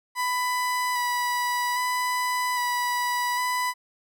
30% pulse tone with vibrato, 987.8 Hz, B5, in tune, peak -21 dBFS, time 0.15-3.74 s, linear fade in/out 50 ms, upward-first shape square, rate 0.62 Hz, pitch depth 14 cents each way, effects none

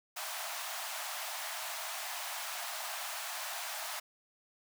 pink high-pass noise, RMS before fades -40 dBFS, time 0.16-4 s, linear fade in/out 10 ms, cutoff 620 Hz, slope 96 dB/octave, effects none

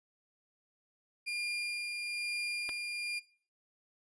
35% pulse tone with tremolo, 2409 Hz, D7, 43 cents sharp, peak -31 dBFS, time 1.26-3.2 s, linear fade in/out 20 ms, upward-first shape sine, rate 1.1 Hz, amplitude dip 30%
clicks, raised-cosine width 0.3 ms, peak -26 / -29 dBFS, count 2, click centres 2.691 / 2.694 s
effects noise-tail reverb RT60 0.4 s tail -17 dB re dry + resampled to 22050 Hz

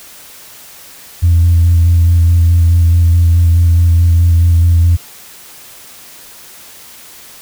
sine tone with vibrato, 85 Hz, F2, 46 cents flat, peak -4 dBFS, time 1.22-4.97 s, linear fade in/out 20 ms, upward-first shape square, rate 4.7 Hz, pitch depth 19 cents each way, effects tanh soft clip ceiling -2 dBFS + white hiss -36 dBFS RMS until 7.41 s

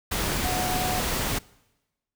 sine tone in noise, 733 Hz, F#5, 16 cents flat, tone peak -28 dBFS, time 0.44-1 s, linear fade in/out 10 ms, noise pink, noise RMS -27 dBFS, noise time 0.11-1.39 s, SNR -4 dB, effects noise-tail reverb RT60 1.0 s tail -23 dB re dry

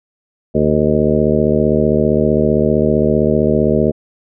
harmonic tone with a mistuned harmonic, 75.4 Hz, D2, 46 cents sharp, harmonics 1 / 2 / 3 / 4 / 5 / 6 / 7 / 8, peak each -23 / -19 / -16 / -23 / -17 / -18 / -21 / -20 dBFS, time 0.54-3.92 s, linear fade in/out 20 ms, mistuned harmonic 8, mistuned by +51 cents, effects none

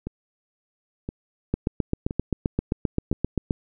two click trains, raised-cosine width 3 ms, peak -17 / -9 dBFS, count 4 / 16, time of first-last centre 0.07-3.128 / 1.54-3.509 s, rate 0.981 / 7.62 Hz, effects none

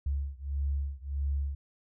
sine beating tone pair, 69.3 / 70.9 Hz, C#2 / C#2, 0 / +40 cents, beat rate 1.6 Hz, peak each -32 / -33 dBFS, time 0.06-1.55 s, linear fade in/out 5 ms, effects none

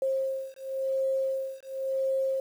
sine beating tone pair, 533 / 533.94 Hz, C5 / C5, +32 / +35 cents, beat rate 0.94 Hz, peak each -30 dBFS, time 0.02-2.4 s, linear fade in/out 2 ms, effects 9-bit

